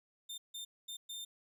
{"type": "tone bursts at uneven times", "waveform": "sawtooth", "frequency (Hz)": 3610, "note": "A7", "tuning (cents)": 44, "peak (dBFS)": -39, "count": 4, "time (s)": [[0.29, 0.38], [0.54, 0.65], [0.88, 0.97], [1.09, 1.25]], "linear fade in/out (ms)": 10, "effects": []}